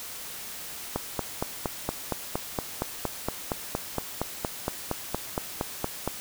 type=click train; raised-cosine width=1 ms; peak=-12 dBFS; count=23; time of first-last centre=0.96-6.076 s; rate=4.3 Hz; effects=white hiss -39 dBFS RMS until 6.2 s